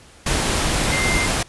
sine tone in noise, 2093 Hz, C7, in tune, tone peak -21 dBFS, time 0.92-1.26 s, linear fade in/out 5 ms, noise pink, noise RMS -20 dBFS, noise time 0.26-1.43 s, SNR -4 dB, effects pink hiss -47 dBFS RMS until 1.48 s + resampled to 24000 Hz

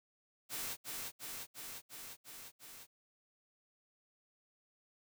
white noise with echo, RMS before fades -41 dBFS, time 0.49-0.77 s, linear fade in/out 50 ms, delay 350 ms, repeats 6, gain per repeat -2 dB, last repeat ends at 2.87 s, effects none

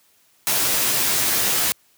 white noise with comb filter, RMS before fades -20 dBFS, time 0.47-1.72 s, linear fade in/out 0 ms, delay 12 ms, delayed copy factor -0.75, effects white hiss -59 dBFS RMS until 1.97 s + high-pass 60 Hz 12 dB/octave

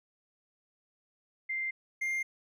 sine / triangle tone pair in turn, 2093 / 2109 Hz, C7 / C7, 0 / +13 cents, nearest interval unison, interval 13 cents, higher second, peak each -31 / -28 dBFS, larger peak second, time 1.49-1.71 / 2.01-2.23 s, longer neither, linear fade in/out 10 ms, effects none

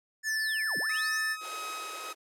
square tone with pitch glide, 1753 to 1768.3 Hz, A6 to A6, -7 to +8 cents, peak -29 dBFS, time 0.23-1.37 s, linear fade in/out 50 ms, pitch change +15 cents, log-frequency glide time 0.81-0.95 s
sine linear two-way sweep, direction down then up, 7040 to 123.6 to 7040 Hz, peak -39 dBFS, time 0.23-1.22 s, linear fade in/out 50 ms, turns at 0.78 s
sawtooth tone with tremolo, 1268 Hz, D#6, 32 cents sharp, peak -32 dBFS, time 0.89-2.13 s, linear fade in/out 5 ms, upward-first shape sine, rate 1.6 Hz, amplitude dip 35%
pink high-pass noise, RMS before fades -44 dBFS, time 1.4-2.15 s, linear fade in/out 50 ms, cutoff 340 Hz, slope 48 dB/octave
effects low-pass 12000 Hz 12 dB/octave

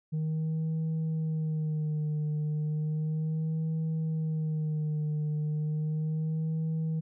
sine tone with vibrato, 155.56 Hz, D#3, in tune, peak -25 dBFS, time 0.12-7.01 s, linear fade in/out 20 ms, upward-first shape sine, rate 0.34 Hz, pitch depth 48 cents each way, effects tanh soft clip ceiling -27 dBFS

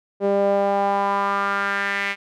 sawtooth tone with band-pass filter sweep, 199.3 Hz, G3, 29 cents sharp, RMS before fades -21 dBFS, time 0.2-2.16 s, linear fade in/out 50 ms, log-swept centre 480 to 2200 Hz, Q 3.5, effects none

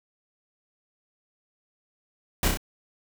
pink noise with echo, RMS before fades -23 dBFS, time 2.43-2.48 s, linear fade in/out 2 ms, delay 31 ms, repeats 3, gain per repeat -3 dB, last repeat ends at 2.573 s, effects none

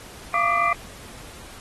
sine tone cluster, 689 / 1161 / 1211 / 2024 / 2382 Hz, F5 / D6 / D#6 / B6 / D7, -24 / -20 / -47 / +42 / +24 cents, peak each -26 / -22 / -24 / -26 / -28 dBFS, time 0.34-0.73 s, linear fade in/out 2 ms, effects pink hiss -43 dBFS RMS until 1.6 s + AAC 32 kbps

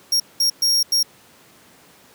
40% pulse tone bursts at uneven times, 5580 Hz, F8, 2 cents flat, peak -14 dBFS, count 4, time 0.12-0.2 / 0.4-0.5 / 0.62-0.83 / 0.92-1.03 s, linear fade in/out 5 ms, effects pink hiss -50 dBFS RMS until 2.14 s + high-pass 150 Hz 12 dB/octave

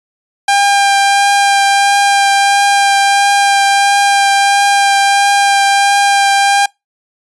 sawtooth tone with vibrato, 799 Hz, G5, 33 cents sharp, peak -4 dBFS, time 0.48-6.66 s, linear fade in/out 5 ms, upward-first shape triangle, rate 1.5 Hz, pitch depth 12 cents each way, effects noise-tail reverb RT60 0.2 s tail -26 dB re dry + resampled to 24000 Hz

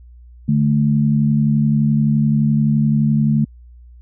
sine tone pair together, 146.83 / 218.5 Hz, D3 / A3, 0 / -12 cents, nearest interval perfect fifth, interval 688 cents, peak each -15 dBFS, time 0.48-3.45 s, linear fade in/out 10 ms, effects added 60 Hz sine -39 dBFS peak until 4.01 s

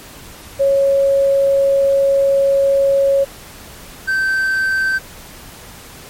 sine / triangle tone pair in turn, 551 / 1551.3 Hz, C#5 / G6, -11 / -19 cents, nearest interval octave + tritone, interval 1792 cents, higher second, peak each -10 / -12 dBFS, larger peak first, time 0.59-3.25 / 4.07-4.99 s, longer first, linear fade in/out 20 ms, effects pink hiss -37 dBFS RMS until 6.09 s + MP3 64 kbps

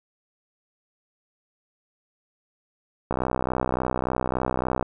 click train, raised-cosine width 1 ms, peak -10 dBFS, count 110, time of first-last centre 3.11-4.827 s, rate 63.5 Hz, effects none

